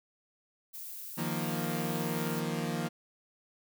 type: noise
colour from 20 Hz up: violet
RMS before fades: -43 dBFS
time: 0.73-2.41 s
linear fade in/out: 20 ms
type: chord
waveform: sawtooth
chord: Eb suspended second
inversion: none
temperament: equal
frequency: 155.56 / 174.61 / 233.1 Hz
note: Eb3 / F3 / Bb3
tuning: 0 / 0 / 0 cents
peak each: -32 dBFS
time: 1.17-2.89 s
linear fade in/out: 20 ms
effects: none